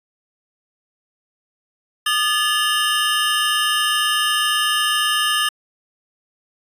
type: tone cluster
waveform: square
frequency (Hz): 1222 / 1724 / 2842 / 3074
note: D#6 / A6 / F7 / G7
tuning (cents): -32 / -36 / +30 / -35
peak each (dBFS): -23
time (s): 2.06-5.49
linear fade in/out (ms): 5
effects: resampled to 32000 Hz